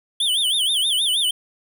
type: tone with vibrato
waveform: square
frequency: 3288 Hz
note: G#7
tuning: 18 cents flat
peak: -18 dBFS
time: 0.2-1.31 s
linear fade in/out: 5 ms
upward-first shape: sine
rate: 6.3 Hz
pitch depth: 190 cents each way
effects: none